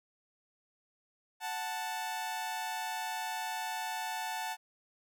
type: tone pair together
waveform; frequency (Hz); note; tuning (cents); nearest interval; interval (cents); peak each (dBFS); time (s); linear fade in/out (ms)
sawtooth; 740 / 880; F#5 / A5; 0 / 0; minor third; 300; -36 / -33; 1.4-4.57; 50
effects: none